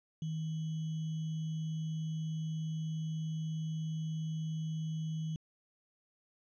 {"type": "tone with sample-and-hold", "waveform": "sine", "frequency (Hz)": 158.4, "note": "D#3", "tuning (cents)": 31, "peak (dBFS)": -34, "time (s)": [0.22, 5.36], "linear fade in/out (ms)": 2, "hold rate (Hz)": 3150, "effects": ["resampled to 16000 Hz"]}